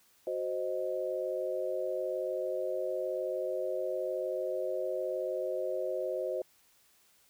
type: chord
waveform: sine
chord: C diminished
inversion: second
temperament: equal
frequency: 370 / 523.3 / 622.3 Hz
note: Gb4 / C5 / Eb5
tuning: 0 / 0 / 0 cents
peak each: -37 / -34 / -36 dBFS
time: 0.27-6.42 s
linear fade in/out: 2 ms
effects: white hiss -66 dBFS RMS until 7.29 s